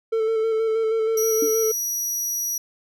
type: tone with vibrato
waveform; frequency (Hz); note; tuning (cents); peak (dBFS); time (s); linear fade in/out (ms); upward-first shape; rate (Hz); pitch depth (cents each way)
triangle; 444.9; A4; +19; -17; 0.12-1.72; 10; square; 6.3; 20
type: tone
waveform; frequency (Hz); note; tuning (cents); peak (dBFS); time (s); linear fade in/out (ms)
sawtooth; 5800; F#8; -35; -21; 1.17-2.58; 5
type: tone with exponential decay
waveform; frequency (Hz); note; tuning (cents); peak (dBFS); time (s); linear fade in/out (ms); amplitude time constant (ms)
sine; 293.6; D4; 0; -20; 1.42-1.55; 5; 28
effects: none